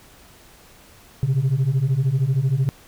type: beating tone pair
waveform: sine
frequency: 125.6 / 138.6 Hz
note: B2 / C#3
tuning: +30 / 0 cents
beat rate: 13 Hz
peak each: -19 / -17 dBFS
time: 1.23-2.69 s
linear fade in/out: 0 ms
effects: tanh soft clip ceiling -14 dBFS + pink hiss -49 dBFS RMS until 2.87 s